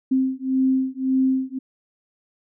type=beating tone pair; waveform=sine; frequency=261.6 / 263.4 Hz; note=C4 / C4; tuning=0 / +12 cents; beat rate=1.8 Hz; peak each=-21 dBFS; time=0.11-1.59 s; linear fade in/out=10 ms; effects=none